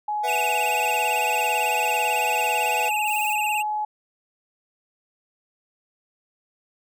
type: tone with pitch glide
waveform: sine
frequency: 841 to 847.3 Hz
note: G#5 to G#5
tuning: +22 to +34 cents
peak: -23 dBFS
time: 0.08-3.85 s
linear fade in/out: 5 ms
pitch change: +12 cents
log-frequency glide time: 0.67-0.99 s
type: chord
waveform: square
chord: B suspended fourth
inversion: none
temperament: equal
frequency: 493.9 / 659.3 / 740 Hz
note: B4 / E5 / F#5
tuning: 0 / 0 / 0 cents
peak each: -32 dBFS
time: 0.23-2.9 s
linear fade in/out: 20 ms
type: tone with vibrato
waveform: square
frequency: 2637 Hz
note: E7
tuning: in tune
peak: -25 dBFS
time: 0.27-3.63 s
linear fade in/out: 20 ms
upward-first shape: sine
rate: 18 Hz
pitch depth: 100 cents each way
type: noise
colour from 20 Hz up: violet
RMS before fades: -37 dBFS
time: 3.06-3.34 s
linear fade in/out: 10 ms
effects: none